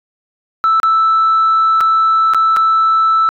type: tone with dropouts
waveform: sine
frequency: 1318.5 Hz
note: E6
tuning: in tune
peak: -7 dBFS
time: 0.64-3.29 s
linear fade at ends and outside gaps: 0 ms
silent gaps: 0.8-0.832 / 1.806-1.81 / 2.336-2.346 / 2.564-2.569 s
effects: tanh soft clip ceiling -6 dBFS